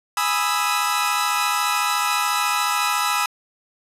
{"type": "chord", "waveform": "sawtooth", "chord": "E major seventh", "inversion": "first", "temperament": "equal", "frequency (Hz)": [830.6, 987.8, 1244.5, 1318.5], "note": ["G#5", "B5", "D#6", "E6"], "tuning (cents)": [0, 0, 0, 0], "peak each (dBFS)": [-23, -21, -21, -20], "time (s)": [0.17, 3.26], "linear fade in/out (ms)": 2, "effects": ["resampled to 32000 Hz"]}